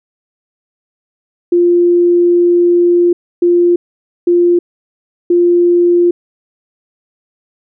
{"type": "tone bursts at uneven times", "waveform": "sine", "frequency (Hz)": 349, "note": "F4", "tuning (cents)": -1, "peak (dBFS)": -6, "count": 4, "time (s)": [[1.52, 3.13], [3.42, 3.76], [4.27, 4.59], [5.3, 6.11]], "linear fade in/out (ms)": 5, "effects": []}